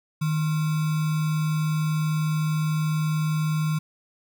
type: tone with sample-and-hold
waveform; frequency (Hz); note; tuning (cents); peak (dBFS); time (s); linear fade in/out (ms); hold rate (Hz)
sine; 155.56; D#3; 0; -21; 0.21-3.79; 10; 1225
effects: none